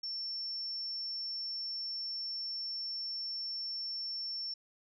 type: tone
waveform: sine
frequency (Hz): 5420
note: E8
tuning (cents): +47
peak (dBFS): -36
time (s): 0.03-4.54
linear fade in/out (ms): 5
effects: none